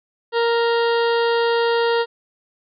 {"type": "harmonic tone", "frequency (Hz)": 466.3, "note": "A#4", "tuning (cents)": 1, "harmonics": [1, 2, 3, 4, 6, 7, 8, 9, 10], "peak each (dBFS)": [-17, -23, -27, -29, -33, -34, -35, -36, -37], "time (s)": [0.32, 2.06], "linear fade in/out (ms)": 50, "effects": []}